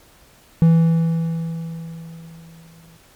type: tone with exponential decay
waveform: triangle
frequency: 164.81 Hz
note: E3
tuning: in tune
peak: -6 dBFS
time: 0.62-2.97 s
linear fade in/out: 0 ms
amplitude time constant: 510 ms
effects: pink hiss -51 dBFS RMS until 3.15 s + MP3 96 kbps